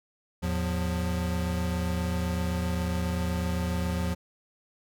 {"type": "tone cluster", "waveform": "square", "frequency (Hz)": [81.5, 109.1, 177.8], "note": ["E2", "A2", "F3"], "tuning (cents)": [-19, -14, 31], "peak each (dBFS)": [-30, -39, -31], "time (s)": [0.42, 4.15], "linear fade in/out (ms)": 20, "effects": []}